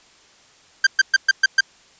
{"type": "tone bursts", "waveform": "45% pulse", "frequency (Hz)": 1574, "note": "G6", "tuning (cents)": 7, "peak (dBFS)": -10, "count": 6, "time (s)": [0.84, 1.608], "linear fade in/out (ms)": 5, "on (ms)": 28, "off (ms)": 120, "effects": ["white hiss -52 dBFS RMS until 1.99 s", "resampled to 16000 Hz"]}